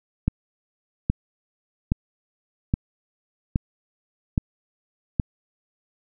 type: click train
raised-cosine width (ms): 5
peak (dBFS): -7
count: 7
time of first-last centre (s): 0.28-5.198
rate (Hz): 1.22
effects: none